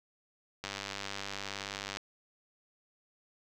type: click train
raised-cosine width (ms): 0.2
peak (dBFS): -20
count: 133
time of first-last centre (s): 0.64-1.971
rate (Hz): 99.2
effects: none